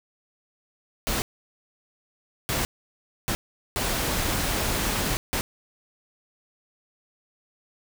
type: noise bursts at uneven times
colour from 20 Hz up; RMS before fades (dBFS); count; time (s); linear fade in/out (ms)
pink; -26; 5; 1.07-1.22 / 2.49-2.65 / 3.28-3.35 / 3.76-5.17 / 5.33-5.41; 0
effects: none